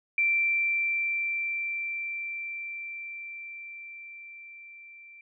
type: tone with level ramp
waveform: sine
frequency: 2349 Hz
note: D7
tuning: in tune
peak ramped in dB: -21 to -47 dBFS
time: 0.18-5.21 s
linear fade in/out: 2 ms
effects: none